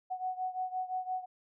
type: beating tone pair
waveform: sine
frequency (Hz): 740 / 745.8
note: F#5 / F#5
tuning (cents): 0 / +14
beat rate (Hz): 5.8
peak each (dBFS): -35 / -38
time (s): 0.1-1.26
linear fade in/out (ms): 20
effects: none